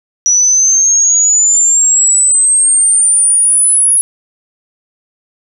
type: exponential sweep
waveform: sine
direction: up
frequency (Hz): 5850 to 10548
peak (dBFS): -6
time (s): 0.26-4.01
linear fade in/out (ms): 0
effects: none